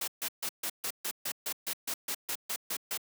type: noise bursts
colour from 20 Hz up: white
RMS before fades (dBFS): -34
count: 15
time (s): 0.01-2.975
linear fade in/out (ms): 5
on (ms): 67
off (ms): 140
effects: high-pass 200 Hz 12 dB/octave